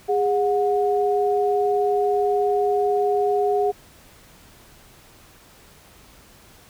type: tone pair together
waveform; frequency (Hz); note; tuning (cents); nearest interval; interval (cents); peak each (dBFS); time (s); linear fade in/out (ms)
sine; 409.6 / 728; G#4 / F#5; -24 / -28; minor seventh; 996; -19 / -22; 0.08-3.72; 20
effects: pink hiss -50 dBFS RMS until 6.69 s